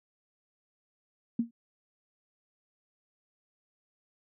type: tone with exponential decay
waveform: sine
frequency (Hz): 233.1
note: A#3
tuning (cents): 0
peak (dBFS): -21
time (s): 1.39-1.51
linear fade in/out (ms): 5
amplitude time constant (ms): 25
effects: none